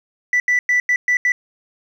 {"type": "tone bursts at uneven times", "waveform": "sine", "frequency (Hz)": 1974, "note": "B6", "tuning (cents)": -1, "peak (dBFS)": -11, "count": 6, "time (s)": [[0.33, 0.4], [0.48, 0.59], [0.69, 0.8], [0.89, 0.96], [1.08, 1.17], [1.25, 1.32]], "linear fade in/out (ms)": 2, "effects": ["tanh soft clip ceiling -11 dBFS", "8-bit"]}